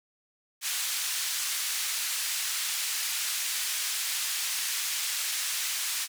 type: band-pass noise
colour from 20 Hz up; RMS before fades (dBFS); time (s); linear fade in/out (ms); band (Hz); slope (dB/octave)
white; -31; 0.61-6.08; 50; 1700 to 10000; 12
effects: none